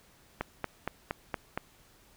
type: click train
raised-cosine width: 0.5 ms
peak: -16 dBFS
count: 6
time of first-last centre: 0.41-1.576 s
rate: 4.29 Hz
effects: pink hiss -61 dBFS RMS until 2.16 s